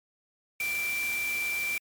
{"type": "tone in noise", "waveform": "sine", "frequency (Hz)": 2349, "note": "D7", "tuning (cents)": 0, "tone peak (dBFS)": -28, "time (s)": [0.6, 1.78], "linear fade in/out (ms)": 2, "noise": "white", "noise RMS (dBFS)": -38, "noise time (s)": [0.6, 1.78], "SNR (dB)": 7, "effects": ["MP3 96 kbps"]}